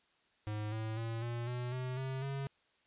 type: tone with pitch steps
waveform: square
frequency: 106.1 / 110.1 / 114.24 / 118.54 / 123.01 / 127.64 / 132.45 / 137.44 Hz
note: G#2 / A2 / A#2 / A#2 / B2 / C3 / C3 / C#3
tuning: +38 / +2 / -35 / +29 / -6 / -43 / +22 / -14 cents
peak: -37 dBFS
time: 0.47-2.47 s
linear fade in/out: 0 ms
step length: 250 ms
effects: white hiss -72 dBFS RMS until 2.86 s + resampled to 8000 Hz